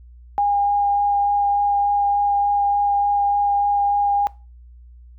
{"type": "tone with vibrato", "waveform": "sine", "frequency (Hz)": 812, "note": "G#5", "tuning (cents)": -39, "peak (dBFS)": -15, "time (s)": [0.38, 4.27], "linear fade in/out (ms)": 0, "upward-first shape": "sine", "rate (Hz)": 3.4, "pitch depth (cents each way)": 8, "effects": ["noise-tail reverb RT60 0.3 s tail -21 dB re dry", "added 60 Hz sine -41 dBFS peak until 5.18 s"]}